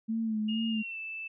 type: tone with vibrato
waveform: sine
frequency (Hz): 220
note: A3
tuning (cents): 0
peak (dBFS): -28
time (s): 0.08-0.83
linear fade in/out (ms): 20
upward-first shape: sine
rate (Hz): 2.2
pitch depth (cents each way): 49
type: tone with pitch glide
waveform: sine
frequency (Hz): 2846 to 2640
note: F7 to E7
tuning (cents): +32 to +2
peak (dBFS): -36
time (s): 0.48-1.28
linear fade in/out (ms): 10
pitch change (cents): -130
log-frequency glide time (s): 0.7-0.98
effects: none